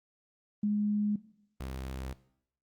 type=tone pair in turn; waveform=sine / sawtooth; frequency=208.2 / 65.58 Hz; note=G#3 / C2; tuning=+5 / +5 cents; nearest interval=octave + minor sixth; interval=2000 cents; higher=first; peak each=-26 / -33 dBFS; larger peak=first; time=0.63-1.16 / 1.6-2.13 s; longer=neither; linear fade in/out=5 ms; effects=noise-tail reverb RT60 0.7 s tail -18 dB re dry + Opus 32 kbps